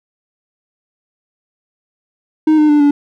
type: tone with pitch steps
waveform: triangle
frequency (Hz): 311.1 / 303.3 / 295.7 / 288.3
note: D#4 / D#4 / D4 / D4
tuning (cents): 0 / -44 / +12 / -32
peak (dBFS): -5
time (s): 2.47-2.91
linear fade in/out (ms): 5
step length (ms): 110
effects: none